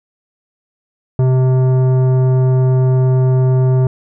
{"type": "tone with tanh clipping", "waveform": "triangle", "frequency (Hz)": 129.2, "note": "C3", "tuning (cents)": -21, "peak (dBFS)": -11, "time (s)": [1.19, 3.87], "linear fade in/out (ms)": 2, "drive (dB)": 17, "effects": []}